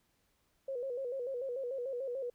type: tone with vibrato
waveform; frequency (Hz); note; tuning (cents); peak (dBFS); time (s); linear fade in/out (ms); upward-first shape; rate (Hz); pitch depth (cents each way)
sine; 512; C5; -38; -35; 0.68-2.3; 5; square; 6.8; 90
effects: pink hiss -75 dBFS RMS until 2.34 s